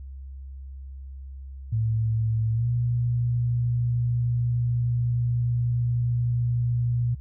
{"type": "tone with pitch glide", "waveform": "sine", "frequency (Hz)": [111.7, 120.41], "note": ["A2", "B2"], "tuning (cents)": [27, -43], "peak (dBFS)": -21, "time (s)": [1.72, 7.15], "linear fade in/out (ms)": 10, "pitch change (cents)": 130, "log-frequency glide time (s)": [2.52, 2.68], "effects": ["added 67 Hz sine -36 dBFS peak until 7.2 s"]}